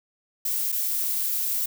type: noise with dropouts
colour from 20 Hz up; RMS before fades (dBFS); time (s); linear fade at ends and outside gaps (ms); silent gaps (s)
violet; -26; 0.45-1.66; 5; 0.72-0.724
effects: none